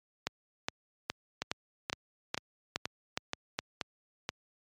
two click trains, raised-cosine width 0.2 ms, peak -15 / -13 dBFS, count 7 / 9, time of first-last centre 1.42-4.291 / 0.27-3.59 s, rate 2.09 / 2.41 Hz, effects high-pass 80 Hz 12 dB/octave + MP3 96 kbps

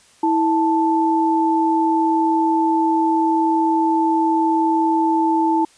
sine tone pair together, 325.3 / 879.6 Hz, E4 / A5, -23 / -1 cents, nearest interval octave + perfect fourth, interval 1722 cents, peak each -17 dBFS, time 0.23-5.65 s, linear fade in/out 5 ms, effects white hiss -52 dBFS RMS until 5.77 s + resampled to 22050 Hz

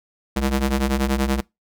sawtooth ring-modulated tone, 134 Hz, C3, 42 cents sharp, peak -12 dBFS, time 0.36-1.41 s, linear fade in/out 10 ms, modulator 72.2 Hz, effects noise-tail reverb RT60 0.2 s tail -24 dB re dry

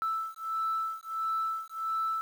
sine beating tone pair, 1318.5 / 1320 Hz, E6 / E6, 0 / +2 cents, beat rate 1.5 Hz, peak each -32 / -32 dBFS, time 0.02-2.21 s, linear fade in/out 0 ms, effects tanh soft clip ceiling -24 dBFS + 9-bit

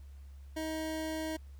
25% pulse tone, 316.1 Hz, D#4, 27 cents sharp, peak -31 dBFS, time 0.56-1.37 s, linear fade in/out 10 ms, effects added 69 Hz sine -47 dBFS peak until 1.59 s + pink hiss -69 dBFS RMS until 1.59 s

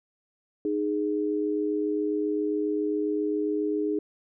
sine tone pair together, 307.9 / 415.3 Hz, D#4 / G#4, -18 / 0 cents, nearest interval perfect fourth, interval 518 cents, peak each -27 dBFS, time 0.65-3.99 s, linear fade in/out 2 ms, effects none

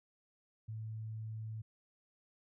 sine tone, 110 Hz, A2, in tune, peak -40 dBFS, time 0.68-1.62 s, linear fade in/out 10 ms, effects none

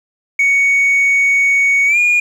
sine tone with pitch glide, 2231 to 2433 Hz, C#7 to D#7, +11 to -39 cents, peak -7 dBFS, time 0.39-2.2 s, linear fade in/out 5 ms, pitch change +150 cents, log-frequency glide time 1.86-1.98 s, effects tanh soft clip ceiling -8 dBFS + 7-bit

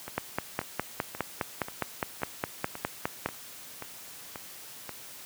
two click trains, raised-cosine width 0.5 ms, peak -12 / -22 dBFS, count 16 / 10, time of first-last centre 0.18-3.26 / 0.08-4.893 s, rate 4.87 / 1.87 Hz, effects white hiss -46 dBFS RMS until 5.25 s + high-pass 80 Hz 12 dB/octave

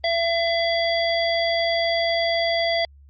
harmonic tone, 673 Hz, E5, 36 cents sharp, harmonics 1 / 3 / 5 / 7, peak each -21 / -26 / -28 / -29 dBFS, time 0.04-2.85 s, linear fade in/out 2 ms, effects added 70 Hz sine -46 dBFS peak until 3.09 s + Opus 32 kbps

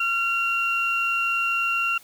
sine tone pair together, 1372 / 2756 Hz, F6 / F7, -31 / -24 cents, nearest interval octave, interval 1207 cents, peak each -24 / -22 dBFS, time 0-1.98 s, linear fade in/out 5 ms, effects tanh soft clip ceiling -14 dBFS + white hiss -51 dBFS RMS until 2.03 s

